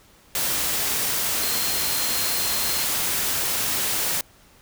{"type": "tone in noise", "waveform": "sine", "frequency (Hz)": 4186, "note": "C8", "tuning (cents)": 0, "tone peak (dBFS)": -31, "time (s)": [1.42, 2.84], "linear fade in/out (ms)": 2, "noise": "white", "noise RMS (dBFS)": -24, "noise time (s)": [0.35, 4.21], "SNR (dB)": -10, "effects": ["pink hiss -54 dBFS RMS until 4.61 s"]}